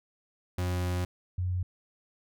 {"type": "tone pair in turn", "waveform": ["40% pulse", "sine"], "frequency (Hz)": [89.8, 90.74], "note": ["F2", "F#2"], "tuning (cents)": [49, -33], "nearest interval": "unison", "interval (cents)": 18, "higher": "second", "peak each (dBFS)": -27, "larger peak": "neither", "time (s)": [[0.58, 1.05], [1.38, 1.63]], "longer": "first", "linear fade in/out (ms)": 5, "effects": []}